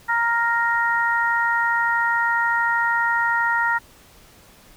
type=harmonic tone; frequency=466.2 Hz; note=A#4; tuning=in tune; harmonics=2 / 3 / 4; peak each=-22 / -22 / -22 dBFS; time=0.08-3.79 s; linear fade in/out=20 ms; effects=pink hiss -50 dBFS RMS until 4.76 s